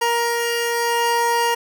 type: tone pair together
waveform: 25% pulse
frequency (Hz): 470 / 940.7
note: A#4 / A#5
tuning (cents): +14 / +15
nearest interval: octave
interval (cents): 1201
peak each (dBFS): -17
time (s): 0.01-1.55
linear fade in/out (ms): 10
effects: none